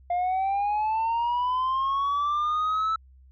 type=linear sweep; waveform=sine; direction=up; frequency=698.5 to 1318.5 Hz; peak=-20 dBFS; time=0.1-2.96 s; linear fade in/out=5 ms; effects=tanh soft clip ceiling -22 dBFS + added 65 Hz sine -50 dBFS peak until 3.31 s